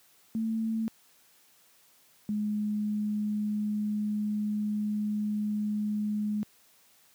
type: tone pair in turn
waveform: sine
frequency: 223 / 210 Hz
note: A3 / G#3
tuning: +23 / +19 cents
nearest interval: minor second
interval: 104 cents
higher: first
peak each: -27 dBFS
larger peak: neither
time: 0.35-0.88 / 2.29-6.43 s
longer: second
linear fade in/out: 0 ms
effects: white hiss -62 dBFS RMS until 7.14 s + high-pass 100 Hz 12 dB/octave